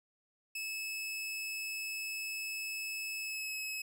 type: tone with pitch glide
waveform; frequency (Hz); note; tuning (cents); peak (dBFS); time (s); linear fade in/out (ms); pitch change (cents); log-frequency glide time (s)
sawtooth; 2600 to 2573; E7 to E7; -24 to -43; -34; 0.55-3.82; 5; -19; 3.2-3.55
effects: none